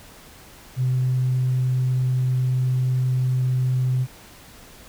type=tone; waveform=sine; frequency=127.9 Hz; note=C3; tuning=39 cents flat; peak=-17 dBFS; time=0.76-4.07 s; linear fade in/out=50 ms; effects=tanh soft clip ceiling -14 dBFS + pink hiss -46 dBFS RMS until 4.88 s